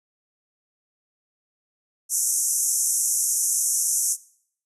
pink band-pass noise, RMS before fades -23 dBFS, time 2.09-4.17 s, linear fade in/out 50 ms, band 5800 to 12000 Hz, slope 96 dB/octave, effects noise-tail reverb RT60 0.6 s tail -20 dB re dry

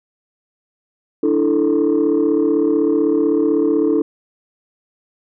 sine chord, D suspended second, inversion none, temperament equal, 293.7 / 329.6 / 440 Hz, D4 / E4 / A4, 0 / 0 / 0 cents, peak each -16 dBFS, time 1.23-4.02 s, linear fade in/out 5 ms, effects tanh soft clip ceiling -8 dBFS

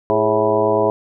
harmonic tone with a mistuned harmonic, 109 Hz, A2, 16 cents flat, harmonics 1 / 2 / 3 / 4 / 5 / 6 / 7 / 8 / 9, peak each -28 / -28 / -24 / -18 / -21 / -19 / -28 / -28 / -22 dBFS, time 0.1-0.9 s, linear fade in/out 0 ms, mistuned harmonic 4, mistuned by -77 cents, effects none

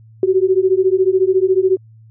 sine beating tone pair, 370 / 384 Hz, F#4 / G4, 0 / -36 cents, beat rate 14 Hz, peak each -14 dBFS, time 0.23-1.77 s, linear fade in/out 2 ms, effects added 111 Hz sine -41 dBFS peak until 2.1 s

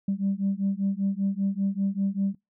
sine beating tone pair, 194 / 199.1 Hz, G3 / G3, -18 / +27 cents, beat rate 5.1 Hz, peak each -26 dBFS, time 0.08-2.35 s, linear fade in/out 5 ms, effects noise-tail reverb RT60 0.2 s tail -25 dB re dry + tanh soft clip ceiling -18 dBFS

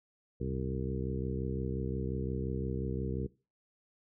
harmonic tone with a mistuned harmonic, 65.7 Hz, C2, 8 cents sharp, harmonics 1 / 2 / 3 / 4 / 5 / 6 / 7, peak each -38 / -37 / -40 / -44 / -43 / -42 / -42 dBFS, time 0.4-3.27 s, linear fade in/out 10 ms, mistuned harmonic 1, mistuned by +120 cents, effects noise-tail reverb RT60 0.3 s tail -20 dB re dry

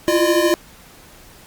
square tone cluster, 337.2 / 350.5 / 605 Hz, E4 / F4 / D#5, +39 / +6 / -49 cents, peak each -19 dBFS, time 0.08-0.54 s, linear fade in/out 0 ms, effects pink hiss -45 dBFS RMS until 1.46 s + Opus 48 kbps

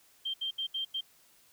sine tone bursts at uneven times, 3161 Hz, G7, 14 cents sharp, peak -31 dBFS, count 5, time 0.25-0.34 / 0.41-0.51 / 0.58-0.67 / 0.74-0.85 / 0.94-1.01 s, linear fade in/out 10 ms, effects white hiss -63 dBFS RMS until 1.52 s

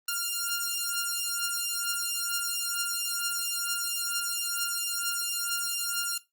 5% pulse beating tone pair, 1396.9 / 1399.1 Hz, F6 / F6, 0 / +3 cents, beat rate 2.2 Hz, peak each -20 dBFS, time 0.08-6.18 s, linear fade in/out 5 ms, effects noise-tail reverb RT60 0.2 s tail -17 dB re dry + Opus 24 kbps

